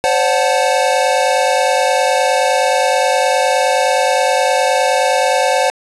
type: chord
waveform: square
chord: D dominant seventh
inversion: third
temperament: equal with one note detuned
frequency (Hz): 523.3 / 572.9 / 740 / 880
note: C5 / D5 / F#5 / A5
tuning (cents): 0 / -43 / 0 / 0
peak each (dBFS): -17 / -19 / -17 / -20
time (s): 0.04-5.7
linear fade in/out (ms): 0
effects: resampled to 24000 Hz + 7-bit